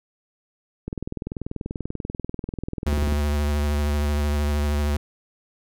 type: click train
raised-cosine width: 3 ms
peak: -16 dBFS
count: 47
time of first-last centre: 0.88-3.124 s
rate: 20.5 Hz
type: tone with vibrato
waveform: square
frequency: 73.42 Hz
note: D2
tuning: in tune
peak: -21 dBFS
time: 2.86-4.97 s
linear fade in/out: 5 ms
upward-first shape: sine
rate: 13 Hz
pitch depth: 28 cents each way
effects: none